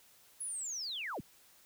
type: linear sweep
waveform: sine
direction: down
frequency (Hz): 10660 to 41.5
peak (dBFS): -37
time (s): 0.4-1.21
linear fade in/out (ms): 10
effects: white hiss -63 dBFS RMS until 1.65 s